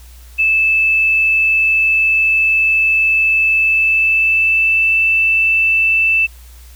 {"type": "tone with pitch glide", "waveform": "sine", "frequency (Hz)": [2626, 2649], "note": ["E7", "E7"], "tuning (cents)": [-7, 8], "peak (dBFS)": -10, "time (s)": [0.38, 6.27], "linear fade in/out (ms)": 20, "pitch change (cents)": 15, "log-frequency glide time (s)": [3.56, 4.97], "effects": ["added 60 Hz sine -36 dBFS peak until 6.75 s", "white hiss -46 dBFS RMS until 6.75 s"]}